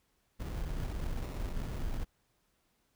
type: noise with sample-and-hold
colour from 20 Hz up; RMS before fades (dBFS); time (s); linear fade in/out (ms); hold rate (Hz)
brown; -36; 0.39-2.05; 20; 1575
effects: pink hiss -75 dBFS RMS until 2.95 s